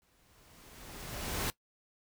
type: noise with exponential growth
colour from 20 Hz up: pink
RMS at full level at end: -32 dBFS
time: 0.02-1.5 s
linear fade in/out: 0 ms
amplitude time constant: 320 ms
effects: noise-tail reverb RT60 0.1 s tail -19 dB re dry